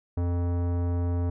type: tone with tanh clipping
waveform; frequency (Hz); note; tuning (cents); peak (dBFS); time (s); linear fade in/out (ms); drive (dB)
sine; 87.31; F2; 0; -26; 0.17-1.3; 5; 18
effects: none